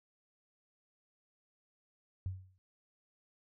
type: tone with exponential decay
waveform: sine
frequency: 93.6 Hz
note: F#2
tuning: 20 cents sharp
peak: -32 dBFS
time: 2.26-2.58 s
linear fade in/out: 0 ms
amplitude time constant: 69 ms
effects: none